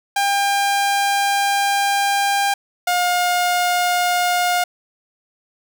sawtooth tone pair in turn, 800 / 712.7 Hz, G5 / F5, +35 / +35 cents, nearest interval major second, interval 200 cents, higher first, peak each -12 / -12 dBFS, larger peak neither, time 0.16-2.54 / 2.87-4.64 s, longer first, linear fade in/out 5 ms, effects none

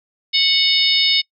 harmonic tone, 737 Hz, F#5, 7 cents flat, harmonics 3 / 4 / 5 / 6 / 7, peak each -21 / -20 / -16 / -22 / -20 dBFS, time 0.33-1.22 s, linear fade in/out 20 ms, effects noise-tail reverb RT60 0.1 s tail -26 dB re dry

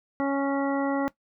harmonic tone, 277.2 Hz, C#4, in tune, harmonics 1 / 2 / 3 / 4 / 5 / 7, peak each -25 / -29 / -32 / -36 / -37 / -40 dBFS, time 0.2-1.08 s, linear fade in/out 0 ms, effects noise-tail reverb RT60 0.1 s tail -17 dB re dry

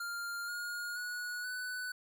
square tone with pitch steps, 1399 / 1430 / 1461.8 / 1494.2 Hz, F6 / F6 / F#6 / F#6, +3 / +41 / -21 / +17 cents, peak -38 dBFS, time 0-1.92 s, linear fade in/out 5 ms, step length 480 ms, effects none

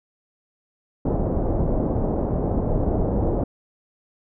pink low-pass noise, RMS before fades -22 dBFS, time 1.05-3.44 s, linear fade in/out 5 ms, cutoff 700 Hz, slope 24 dB/octave, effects none

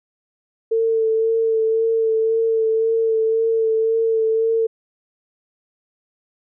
sine tone with vibrato, 448 Hz, A4, 31 cents sharp, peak -15 dBFS, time 0.71-4.67 s, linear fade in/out 10 ms, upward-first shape sine, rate 1.9 Hz, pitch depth 19 cents each way, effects none

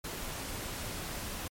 pink noise, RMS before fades -39 dBFS, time 0.04-1.48 s, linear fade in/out 5 ms, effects MP3 64 kbps

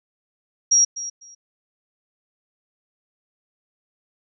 sine tone with echo, 5660 Hz, F8, 22 cents sharp, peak -12 dBFS, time 0.71-0.85 s, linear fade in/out 10 ms, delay 250 ms, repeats 2, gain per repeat -15 dB, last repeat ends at 1.35 s, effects none

